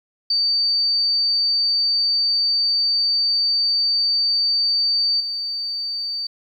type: tone with level steps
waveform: sine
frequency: 4603 Hz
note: D8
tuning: 36 cents flat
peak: -16 / -23 dBFS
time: 0.3-6.27 s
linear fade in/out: 5 ms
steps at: 5.2 s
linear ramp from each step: 5 ms
effects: 9-bit